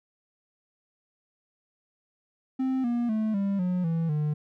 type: tone with pitch steps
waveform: triangle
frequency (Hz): 261.6 / 238.5 / 217.5 / 198.26 / 180.75 / 164.8 / 150.25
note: C4 / A#3 / A3 / G3 / F#3 / E3 / D3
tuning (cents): 0 / +40 / -20 / +20 / -40 / 0 / +40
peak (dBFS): -22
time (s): 2.59-4.34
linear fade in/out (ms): 10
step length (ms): 250
effects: none